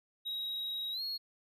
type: tone with pitch glide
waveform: triangle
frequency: 3818 to 4310 Hz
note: A#7 to C#8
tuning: +41 to -49 cents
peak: -34 dBFS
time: 0.25-1.18 s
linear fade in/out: 20 ms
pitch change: +210 cents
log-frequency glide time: 0.92-1.02 s
effects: none